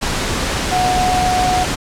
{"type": "tone in noise", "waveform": "sine", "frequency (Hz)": 733, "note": "F#5", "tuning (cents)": -16, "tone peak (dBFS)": -14, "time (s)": [0.71, 1.65], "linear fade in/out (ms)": 20, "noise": "pink", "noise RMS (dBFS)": -19, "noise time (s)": [0.01, 1.76], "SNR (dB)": 2, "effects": ["low-pass 8000 Hz 12 dB/octave"]}